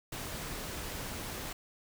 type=noise; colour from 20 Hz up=pink; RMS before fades=-40 dBFS; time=0.12-1.53 s; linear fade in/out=5 ms; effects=none